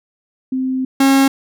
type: tone pair in turn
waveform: sine / 45% pulse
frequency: 260 / 271.4 Hz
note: C4 / C#4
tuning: -11 / -36 cents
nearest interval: minor second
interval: 75 cents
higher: second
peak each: -16 / -9 dBFS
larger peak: second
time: 0.52-0.85 / 1-1.28 s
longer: first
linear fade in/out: 5 ms
effects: none